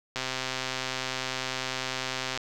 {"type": "click train", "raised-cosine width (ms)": 0.2, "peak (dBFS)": -13, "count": 289, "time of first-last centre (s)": [0.16, 2.375], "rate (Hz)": 130, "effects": []}